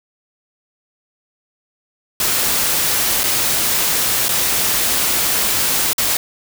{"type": "noise with dropouts", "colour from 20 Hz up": "white", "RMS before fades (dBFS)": -17, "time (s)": [2.2, 6.17], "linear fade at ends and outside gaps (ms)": 2, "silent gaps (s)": [[3.234, 3.238], [4.284, 4.29], [5.932, 5.981]], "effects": []}